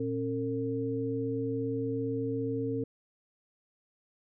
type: tone cluster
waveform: sine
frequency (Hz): 117.2 / 271.4 / 453.7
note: A#2 / C#4 / A#4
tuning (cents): +10 / -36 / -47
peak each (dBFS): -36 / -33 / -33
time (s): 0-2.84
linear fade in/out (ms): 5
effects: none